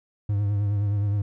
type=tone with vibrato; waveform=triangle; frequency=102.1 Hz; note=G#2; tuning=29 cents flat; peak=-19 dBFS; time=0.29-1.22 s; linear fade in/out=5 ms; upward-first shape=triangle; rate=9.6 Hz; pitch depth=50 cents each way; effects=none